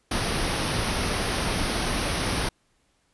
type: band-stop noise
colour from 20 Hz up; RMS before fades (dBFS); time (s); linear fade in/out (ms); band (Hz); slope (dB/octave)
pink; -26; 0.11-2.49; 5; 6100 to 8800; 96
effects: pink hiss -68 dBFS RMS until 3.13 s + resampled to 24000 Hz